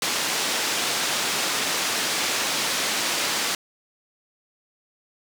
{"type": "band-pass noise", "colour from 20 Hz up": "white", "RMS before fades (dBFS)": -25, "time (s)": [0.02, 3.55], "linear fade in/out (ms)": 2, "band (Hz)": [200, 6000], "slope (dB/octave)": 12, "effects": []}